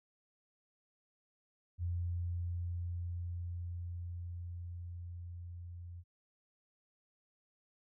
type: tone with level ramp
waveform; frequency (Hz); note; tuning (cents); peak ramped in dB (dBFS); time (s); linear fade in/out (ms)
sine; 87.1; F2; -4; -33 to -45; 1.78-6.04; 50
effects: none